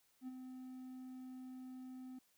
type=tone with ADSR envelope; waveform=triangle; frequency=256.6 Hz; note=C4; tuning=34 cents flat; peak=-40 dBFS; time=0.21-2.19 s; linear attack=66 ms; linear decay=27 ms; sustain=-6 dB; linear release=7 ms; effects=white hiss -75 dBFS RMS until 2.37 s